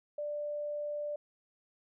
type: tone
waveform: sine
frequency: 590 Hz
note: D5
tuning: 8 cents sharp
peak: -34 dBFS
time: 0.18-1.16 s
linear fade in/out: 5 ms
effects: none